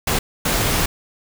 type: noise bursts at uneven times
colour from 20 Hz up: pink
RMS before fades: -19 dBFS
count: 2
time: 0.07-0.19 / 0.45-0.86 s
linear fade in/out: 5 ms
effects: none